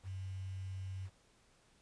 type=tone with quantisation; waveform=sine; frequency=94.8 Hz; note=F#2; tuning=43 cents sharp; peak=-40 dBFS; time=0.03-1.1 s; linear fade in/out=50 ms; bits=10; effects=pink hiss -69 dBFS RMS until 1.81 s + resampled to 22050 Hz